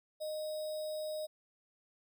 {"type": "tone with sample-and-hold", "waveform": "sine", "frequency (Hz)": 617, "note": "D#5", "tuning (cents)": -15, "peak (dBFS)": -36, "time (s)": [0.2, 1.27], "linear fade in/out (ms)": 20, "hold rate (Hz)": 4410, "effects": []}